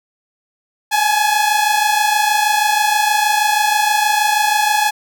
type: tone pair together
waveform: sawtooth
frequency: 830.6 / 856.9 Hz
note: G#5 / A5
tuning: 0 / -46 cents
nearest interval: minor second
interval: 54 cents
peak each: -12 dBFS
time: 0.91-4.91 s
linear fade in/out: 20 ms
effects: none